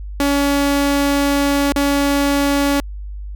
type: tone with dropouts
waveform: sawtooth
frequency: 282.6 Hz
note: C#4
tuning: 34 cents sharp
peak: -10 dBFS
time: 0.2-2.8 s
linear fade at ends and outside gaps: 1 ms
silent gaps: 1.722-1.761 s
effects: added 50 Hz sine -26 dBFS peak until 3.35 s